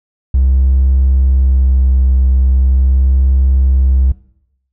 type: tone with vibrato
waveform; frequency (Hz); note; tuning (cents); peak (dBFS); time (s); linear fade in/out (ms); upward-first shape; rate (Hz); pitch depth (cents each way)
triangle; 65.41; C2; 0; -4; 0.34-4.12; 5; sine; 0.41; 16
effects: noise-tail reverb RT60 0.8 s tail -23 dB re dry + tanh soft clip ceiling -3 dBFS